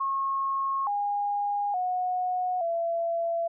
sine tone with pitch steps, 1087 / 816 / 730 / 674 Hz, C#6 / G#5 / F#5 / E5, -34 / -31 / -24 / +38 cents, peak -25 dBFS, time 0-3.48 s, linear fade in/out 10 ms, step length 870 ms, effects none

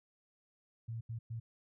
sine tone bursts at uneven times, 114.4 Hz, A#2, 32 cents flat, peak -38 dBFS, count 3, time 0.88-1.01 / 1.09-1.19 / 1.3-1.4 s, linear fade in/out 10 ms, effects none

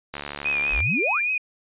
click train, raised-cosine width 0.3 ms, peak -15 dBFS, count 49, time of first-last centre 0.14-0.804 s, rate 72.3 Hz
sine tone with vibrato, 2457 Hz, D#7, 22 cents flat, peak -21 dBFS, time 0.45-1.38 s, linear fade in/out 5 ms, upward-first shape triangle, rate 4.9 Hz, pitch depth 70 cents each way
sine exponential sweep, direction up, 32.7 to 1986 Hz, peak -24 dBFS, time 0.7-1.22 s, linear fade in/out 50 ms
effects resampled to 8000 Hz

